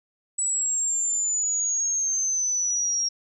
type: exponential sweep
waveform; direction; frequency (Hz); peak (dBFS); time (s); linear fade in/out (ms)
sine; down; 7902 to 5588; -22; 0.38-3.09; 10
effects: none